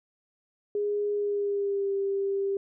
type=tone with pitch glide; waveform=sine; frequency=412.2 to 394.5 Hz; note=G#4 to G4; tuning=-13 to +11 cents; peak=-25 dBFS; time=0.75-2.57 s; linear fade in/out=2 ms; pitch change=-76 cents; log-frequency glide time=1.14-1.93 s; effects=none